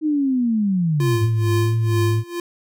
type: linear sweep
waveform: sine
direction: down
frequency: 314.9 to 96.3 Hz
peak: -16 dBFS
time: 0.01-1.27 s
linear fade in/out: 50 ms
type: tone with tremolo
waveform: square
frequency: 346.5 Hz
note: F4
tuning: 14 cents flat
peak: -20 dBFS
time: 1-2.4 s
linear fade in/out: 2 ms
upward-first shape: sine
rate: 2.2 Hz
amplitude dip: 90%
type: tone with vibrato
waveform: sine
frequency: 108.8 Hz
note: A2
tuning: 19 cents flat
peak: -16 dBFS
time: 1.15-2.24 s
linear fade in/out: 50 ms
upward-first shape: triangle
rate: 2 Hz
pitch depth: 78 cents each way
effects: none